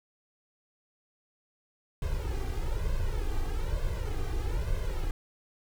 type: noise with flanger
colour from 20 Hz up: brown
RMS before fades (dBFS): -30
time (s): 2.02-5.11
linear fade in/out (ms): 2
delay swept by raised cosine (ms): 1.9 to 2.55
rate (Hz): 1.1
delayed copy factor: +1
effects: none